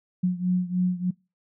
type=beating tone pair; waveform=sine; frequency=180 / 183.3 Hz; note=F#3 / F#3; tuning=-47 / -16 cents; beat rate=3.3 Hz; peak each=-23 / -26 dBFS; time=0.23-1.11 s; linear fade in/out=10 ms; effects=noise-tail reverb RT60 0.3 s tail -26 dB re dry